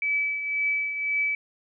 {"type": "tone with tremolo", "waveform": "sine", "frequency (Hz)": 2298, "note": "D7", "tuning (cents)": -38, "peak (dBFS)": -21, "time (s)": [0.02, 1.35], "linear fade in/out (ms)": 2, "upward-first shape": "triangle", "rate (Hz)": 1.9, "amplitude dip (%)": 60, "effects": []}